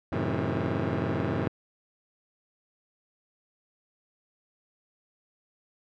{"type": "chord", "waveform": "15% pulse", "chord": "F# diminished seventh", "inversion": "none", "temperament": "just", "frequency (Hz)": [92.5, 111, 133.2, 159.84], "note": ["F#2", "A2", "C3", "Eb3"], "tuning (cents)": [0, 16, 31, 47], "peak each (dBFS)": -26, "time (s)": [0.12, 1.48], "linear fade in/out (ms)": 5, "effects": ["low-pass 2000 Hz 12 dB/octave"]}